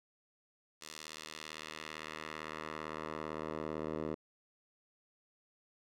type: tone with band-pass filter sweep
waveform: 10% pulse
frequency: 77.78 Hz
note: D#2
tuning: in tune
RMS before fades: -43 dBFS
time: 0.81-4.15 s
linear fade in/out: 10 ms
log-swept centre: 5700 to 460 Hz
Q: 0.86
effects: none